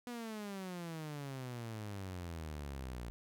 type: exponential sweep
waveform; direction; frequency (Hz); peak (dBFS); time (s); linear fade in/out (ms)
sawtooth; down; 246.3 to 57.6; -38; 0.07-3.1; 0
effects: none